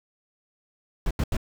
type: noise bursts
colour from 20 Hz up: brown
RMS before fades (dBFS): -24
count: 3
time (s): 1.06-1.368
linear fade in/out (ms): 2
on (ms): 48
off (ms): 82
effects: none

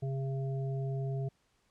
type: harmonic tone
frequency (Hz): 135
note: C#3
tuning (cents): -45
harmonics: 1 / 3 / 5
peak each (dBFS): -32 / -42 / -46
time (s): 0.02-1.29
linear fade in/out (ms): 10
effects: pink hiss -73 dBFS RMS until 1.7 s + low-pass 9000 Hz 12 dB/octave

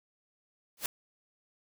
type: noise with exponential growth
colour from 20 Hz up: white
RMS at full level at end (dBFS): -27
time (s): 0.77-0.86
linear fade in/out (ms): 2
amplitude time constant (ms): 18
effects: none

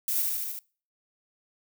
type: noise with echo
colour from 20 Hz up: violet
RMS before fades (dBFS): -28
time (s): 0.08-0.22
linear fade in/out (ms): 0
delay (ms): 74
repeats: 5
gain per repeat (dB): -2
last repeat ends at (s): 0.59
effects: noise-tail reverb RT60 0.4 s tail -24 dB re dry

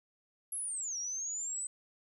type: linear two-way sweep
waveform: sine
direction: down then up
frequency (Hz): 11300 to 5588 to 8130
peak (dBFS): -35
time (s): 0.52-1.67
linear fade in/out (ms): 5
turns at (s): 0.98
effects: 12-bit

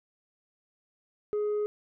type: tone with tanh clipping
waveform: sine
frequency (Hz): 418.4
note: G#4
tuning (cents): +13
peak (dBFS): -27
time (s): 1.33-1.66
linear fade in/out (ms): 0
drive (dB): 2
effects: none

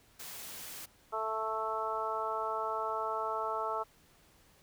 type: high-pass noise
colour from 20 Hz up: white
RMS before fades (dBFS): -45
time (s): 0.19-0.86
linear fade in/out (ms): 10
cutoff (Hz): 110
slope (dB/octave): 12
type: harmonic tone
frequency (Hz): 220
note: A3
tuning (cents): 0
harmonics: 2 / 3 / 4 / 5 / 6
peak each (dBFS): -40 / -39 / -38 / -39 / -37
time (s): 1.12-3.84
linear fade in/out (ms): 20
effects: pink hiss -64 dBFS RMS until 4.62 s

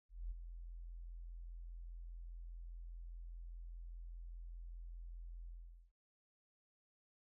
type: tone with ADSR envelope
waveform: sine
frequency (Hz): 42.47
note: F1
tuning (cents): -48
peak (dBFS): -39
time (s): 0.09-5.92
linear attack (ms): 220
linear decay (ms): 14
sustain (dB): -8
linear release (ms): 440
effects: none

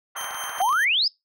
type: band-pass noise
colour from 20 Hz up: white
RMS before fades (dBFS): -34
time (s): 0.15-0.62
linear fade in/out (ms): 10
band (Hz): 750 to 1600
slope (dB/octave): 24
type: tone with tremolo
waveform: 15% pulse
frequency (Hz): 3136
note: G7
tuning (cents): 0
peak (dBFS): -24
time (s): 0.16-0.85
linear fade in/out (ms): 10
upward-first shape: sine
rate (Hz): 4.7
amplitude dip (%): 50
type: clicks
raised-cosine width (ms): 0.2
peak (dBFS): -22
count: 10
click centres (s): 0.212 / 0.244 / 0.309 / 0.346 / 0.439 / 0.495 / 0.585 / 0.617 / 0.691 / 0.728
type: exponential sweep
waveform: sine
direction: up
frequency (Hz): 698.5 to 5274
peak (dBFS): -18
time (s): 0.6-1.08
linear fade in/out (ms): 5
effects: noise-tail reverb RT60 0.2 s tail -25 dB re dry

